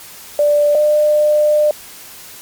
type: tone pair in turn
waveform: sine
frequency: 587.3 / 600.3 Hz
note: D5 / D5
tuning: 0 / +38 cents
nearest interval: unison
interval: 38 cents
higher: second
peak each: -9 dBFS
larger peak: neither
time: 0.39-0.75 / 0.75-1.71 s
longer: second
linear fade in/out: 2 ms
effects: white hiss -36 dBFS RMS until 2.41 s + MP3 96 kbps